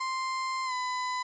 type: tone with pitch glide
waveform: 35% pulse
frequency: 1046.5 to 1003.3 Hz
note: C6 to B5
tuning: 0 to +27 cents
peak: -28 dBFS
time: 0-1.23 s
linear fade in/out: 10 ms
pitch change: -73 cents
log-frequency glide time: 0.65-0.73 s
effects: resampled to 16000 Hz + 10-bit